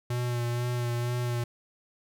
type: tone with vibrato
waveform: square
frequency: 121 Hz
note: B2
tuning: 35 cents flat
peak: -28 dBFS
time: 0.1-1.44 s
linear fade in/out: 5 ms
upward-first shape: sine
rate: 2.1 Hz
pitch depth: 24 cents each way
effects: none